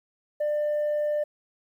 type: tone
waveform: sine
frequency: 596 Hz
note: D5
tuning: 25 cents sharp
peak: -21 dBFS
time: 0.4-1.24 s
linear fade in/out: 10 ms
effects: tanh soft clip ceiling -22 dBFS + 10-bit